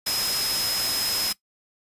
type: tone in noise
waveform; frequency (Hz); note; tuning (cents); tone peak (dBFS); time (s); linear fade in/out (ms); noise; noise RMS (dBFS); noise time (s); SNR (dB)
sine; 5110; D#8; +45; -25; 0.06-1.33; 10; white; -27; 0.06-1.33; -1
effects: noise-tail reverb RT60 0.1 s tail -18 dB re dry + resampled to 32000 Hz